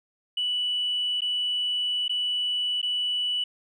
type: tone with dropouts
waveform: sine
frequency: 2960 Hz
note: F#7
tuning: in tune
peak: -23 dBFS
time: 0.37-3.44 s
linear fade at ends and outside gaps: 5 ms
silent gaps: 1.207-1.218 / 2.081-2.094 / 2.816-2.828 s
effects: tanh soft clip ceiling -19 dBFS

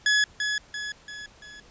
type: tone with echo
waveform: sawtooth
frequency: 1693 Hz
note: G#6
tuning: 33 cents sharp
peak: -15 dBFS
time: 0.06-0.24 s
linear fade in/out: 2 ms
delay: 340 ms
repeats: 4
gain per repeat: -6 dB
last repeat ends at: 1.6 s
effects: pink hiss -54 dBFS RMS until 1.7 s + resampled to 16000 Hz

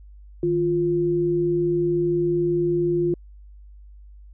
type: tone pair together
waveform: sine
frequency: 155.56 / 348.8 Hz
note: D#3 / F4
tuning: 0 / -2 cents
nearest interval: octave + major second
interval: 1398 cents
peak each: -27 / -19 dBFS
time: 0.43-3.14 s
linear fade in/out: 2 ms
effects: added 50 Hz sine -42 dBFS peak until 4.33 s

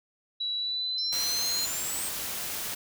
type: tone with pitch glide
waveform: sine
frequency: 3921 to 4142 Hz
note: B7 to C8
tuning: -13 to -18 cents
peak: -28 dBFS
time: 0.4-1.66 s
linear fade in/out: 10 ms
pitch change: +95 cents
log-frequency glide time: 0.57-1.3 s
type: exponential sweep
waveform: sine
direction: up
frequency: 5274 to 8372 Hz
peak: -33 dBFS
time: 0.98-2.09 s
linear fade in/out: 2 ms
type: noise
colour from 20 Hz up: white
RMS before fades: -34 dBFS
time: 1.12-2.75 s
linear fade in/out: 10 ms
effects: none

